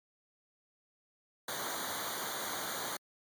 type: noise with comb filter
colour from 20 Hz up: pink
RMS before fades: -38 dBFS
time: 1.48-2.97 s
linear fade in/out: 5 ms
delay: 0.38 ms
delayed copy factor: -0.95
effects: high-pass 100 Hz 12 dB/octave + MP3 96 kbps